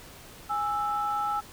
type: tone pair together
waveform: sine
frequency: 827.7 / 1318.5 Hz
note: G#5 / E6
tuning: -6 / 0 cents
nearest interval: minor sixth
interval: 806 cents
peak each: -28 dBFS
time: 0.49-1.41 s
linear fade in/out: 20 ms
effects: tanh soft clip ceiling -19 dBFS + pink hiss -48 dBFS RMS until 1.52 s

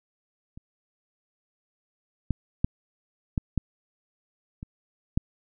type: clicks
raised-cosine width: 5 ms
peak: -30 / -12 / -9 / -12 / -11 / -24 / -10 dBFS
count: 7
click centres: 0.575 / 2.307 / 2.645 / 3.378 / 3.577 / 4.629 / 5.175 s
effects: none

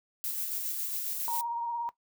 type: noise with tremolo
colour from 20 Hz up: violet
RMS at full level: -33 dBFS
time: 0.24-1.41 s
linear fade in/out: 0 ms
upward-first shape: square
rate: 7.3 Hz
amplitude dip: 25%
type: tone with vibrato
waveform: sine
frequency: 940 Hz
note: A#5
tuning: 14 cents sharp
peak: -30 dBFS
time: 1.28-1.89 s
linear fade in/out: 0 ms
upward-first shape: sine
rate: 17 Hz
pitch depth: 23 cents each way
effects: noise-tail reverb RT60 0.1 s tail -17 dB re dry

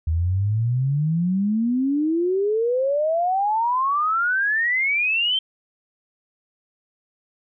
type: exponential sweep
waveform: sine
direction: up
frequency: 77.78 to 3151 Hz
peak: -18 dBFS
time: 0.07-5.39 s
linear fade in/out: 5 ms
effects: none

